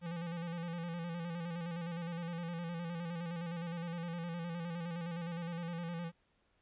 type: tone with vibrato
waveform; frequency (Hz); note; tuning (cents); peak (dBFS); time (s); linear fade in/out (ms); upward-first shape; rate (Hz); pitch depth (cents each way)
square; 170; F3; -46; -39; 0.01-6.12; 50; square; 9.7; 44
effects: pink hiss -75 dBFS RMS until 6.61 s + resampled to 8000 Hz